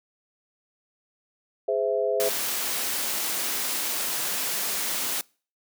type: chord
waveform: sine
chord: Ab augmented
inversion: none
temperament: equal with one note detuned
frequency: 415.3 / 516 / 659.3 Hz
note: Ab4 / C5 / E5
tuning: 0 / -24 / 0 cents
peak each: -26 dBFS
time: 1.68-2.29 s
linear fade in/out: 5 ms
type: noise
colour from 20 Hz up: white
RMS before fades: -28 dBFS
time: 2.2-5.21 s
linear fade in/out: 0 ms
effects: noise-tail reverb RT60 0.4 s tail -26 dB re dry + high-pass 200 Hz 12 dB/octave